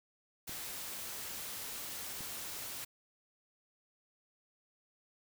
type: noise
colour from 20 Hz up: white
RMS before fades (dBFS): -43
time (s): 0.47-2.85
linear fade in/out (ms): 10
type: clicks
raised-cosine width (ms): 3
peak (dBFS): -36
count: 2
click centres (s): 0.494 / 2.207
effects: none